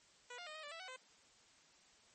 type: tone with pitch steps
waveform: 10% pulse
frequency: 489.3 / 706 / 615 / 626 / 584 / 660 / 748 / 514 Hz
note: B4 / F5 / D#5 / D#5 / D5 / E5 / F#5 / C5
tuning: -16 / +19 / -20 / +10 / -10 / +2 / +19 / -31 cents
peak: -40 dBFS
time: 0.3-0.964 s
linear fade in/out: 5 ms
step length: 83 ms
effects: white hiss -67 dBFS RMS until 2.14 s + MP3 32 kbps